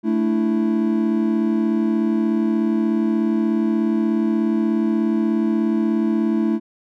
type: chord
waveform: triangle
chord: A suspended fourth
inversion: none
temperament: just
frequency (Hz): 220 / 293.3 / 330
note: A3 / D4 / E4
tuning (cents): 0 / -2 / +2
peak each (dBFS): -17 / -23 / -19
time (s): 0.03-6.6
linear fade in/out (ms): 50
effects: none